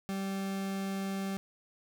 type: tone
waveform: 40% pulse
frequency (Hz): 194.5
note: G3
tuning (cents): -13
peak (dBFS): -32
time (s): 0.09-1.37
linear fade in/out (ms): 0
effects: none